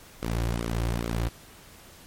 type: tone with flanger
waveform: sawtooth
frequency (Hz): 57.7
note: A#1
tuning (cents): -17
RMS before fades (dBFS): -28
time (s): 0.22-1.29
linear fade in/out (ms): 10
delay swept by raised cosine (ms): 1.1 to 4.7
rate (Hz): 2.4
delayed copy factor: -0.75
effects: pink hiss -50 dBFS RMS until 2.06 s + MP3 64 kbps